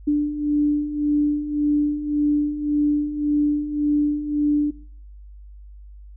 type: beating tone pair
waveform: sine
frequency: 293.4 / 295.2 Hz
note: D4 / D4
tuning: -2 / +9 cents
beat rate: 1.8 Hz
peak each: -24 / -19 dBFS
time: 0.07-4.71 s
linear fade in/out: 10 ms
effects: noise-tail reverb RT60 0.6 s tail -22 dB re dry + added 50 Hz sine -39 dBFS peak until 6.16 s